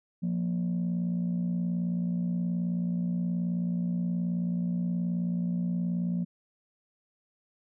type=tone pair together; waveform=sine; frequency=175.7 / 234.5 Hz; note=F3 / A#3; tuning=+11 / +11 cents; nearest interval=perfect fourth; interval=500 cents; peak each=-26 / -32 dBFS; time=0.22-6.25 s; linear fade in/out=20 ms; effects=tanh soft clip ceiling -23 dBFS